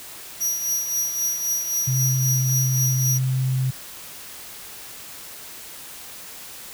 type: tone with tremolo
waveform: sawtooth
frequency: 5790 Hz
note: F#8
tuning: 38 cents flat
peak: -17 dBFS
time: 0.4-3.19 s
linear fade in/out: 20 ms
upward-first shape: triangle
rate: 3.8 Hz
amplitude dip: 60%
type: tone with pitch glide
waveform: sine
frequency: 130.81 to 129.98 Hz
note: C3 to C3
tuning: 0 to -11 cents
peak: -19 dBFS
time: 1.87-3.71 s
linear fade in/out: 10 ms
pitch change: -11 cents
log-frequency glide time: 2.5-3.39 s
effects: white hiss -39 dBFS RMS until 6.73 s